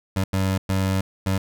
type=tone bursts at uneven times; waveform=25% pulse; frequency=95.5 Hz; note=G2; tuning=45 cents flat; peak=-16 dBFS; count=4; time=0.16-0.24 / 0.33-0.58 / 0.69-1.01 / 1.26-1.38 s; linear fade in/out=5 ms; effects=none